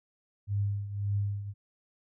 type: tone with tremolo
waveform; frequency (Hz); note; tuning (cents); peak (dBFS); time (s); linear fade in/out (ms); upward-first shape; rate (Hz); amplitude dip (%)
sine; 101.2; G#2; -44; -25; 0.47-1.54; 50; triangle; 1.8; 75
effects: none